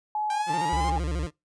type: tone with pitch glide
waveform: sine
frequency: 849 to 817.7 Hz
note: G#5 to G#5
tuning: +38 to -27 cents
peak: -25 dBFS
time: 0.15-0.98 s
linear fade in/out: 2 ms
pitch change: -65 cents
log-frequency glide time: 0.73-0.79 s
type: exponential sweep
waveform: sawtooth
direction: up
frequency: 784 to 1060 Hz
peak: -28 dBFS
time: 0.3-0.9 s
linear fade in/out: 2 ms
type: tone with vibrato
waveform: 20% pulse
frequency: 162.1 Hz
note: E3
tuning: 29 cents flat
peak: -27 dBFS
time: 0.46-1.31 s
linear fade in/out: 50 ms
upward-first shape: square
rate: 13 Hz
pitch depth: 140 cents each way
type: tone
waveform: sine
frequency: 68.1 Hz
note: C#2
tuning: 30 cents flat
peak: -27 dBFS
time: 0.72-1.26 s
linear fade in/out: 10 ms
effects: noise-tail reverb RT60 0.2 s tail -23 dB re dry + resampled to 22050 Hz